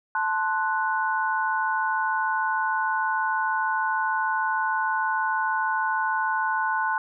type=chord; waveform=sine; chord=F# diminished; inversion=first; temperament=equal; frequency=880 / 1046.5 / 1480 Hz; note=A5 / C6 / F#6; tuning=0 / 0 / 0 cents; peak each=-26 / -28 / -26 dBFS; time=0.15-6.98 s; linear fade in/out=2 ms; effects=none